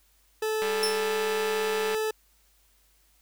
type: tone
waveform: 40% pulse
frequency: 435.2 Hz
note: A4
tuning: 19 cents flat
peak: -25 dBFS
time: 0.42-2.11 s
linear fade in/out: 5 ms
type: click train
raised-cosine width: 0.3 ms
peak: -19 dBFS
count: 265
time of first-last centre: 0.62-1.947 s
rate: 199 Hz
type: tone with exponential decay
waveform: sawtooth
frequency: 5350 Hz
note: E8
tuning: 25 cents sharp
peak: -20 dBFS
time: 0.83-1.09 s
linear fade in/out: 1 ms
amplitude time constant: 56 ms
effects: added 50 Hz sine -65 dBFS peak until 3.21 s + white hiss -65 dBFS RMS until 3.21 s